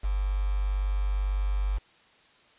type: tone with quantisation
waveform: sine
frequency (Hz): 49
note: G1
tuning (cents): 0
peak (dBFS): -24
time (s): 0.03-1.79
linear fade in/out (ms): 20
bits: 7
effects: white hiss -59 dBFS RMS until 2.58 s + resampled to 8000 Hz